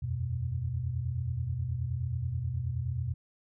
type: chord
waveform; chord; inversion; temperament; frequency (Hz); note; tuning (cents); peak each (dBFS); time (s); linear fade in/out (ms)
sine; E suspended second; none; equal with one note detuned; 82.41 / 91.81 / 123.47; E2 / F#2 / B2; 0 / -13 / 0; -36 / -36 / -32; 0.02-3.14; 10
effects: none

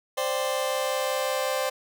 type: chord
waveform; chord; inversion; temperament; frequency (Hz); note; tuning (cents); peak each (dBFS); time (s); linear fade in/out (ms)
sawtooth; C suspended second; none; just; 523.3 / 588.7 / 784.9; C5 / D5 / G5; 0 / +4 / +2; -23 / -26 / -29; 0.17-1.7; 10
effects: none

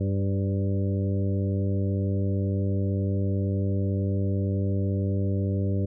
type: harmonic tone with a mistuned harmonic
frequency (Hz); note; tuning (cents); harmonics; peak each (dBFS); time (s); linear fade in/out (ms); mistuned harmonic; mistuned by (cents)
98; G2; 0; 1 / 2 / 3 / 4 / 5 / 6; -24 / -30 / -34 / -36 / -38 / -40; 0-5.86; 10; 5; +25
effects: none

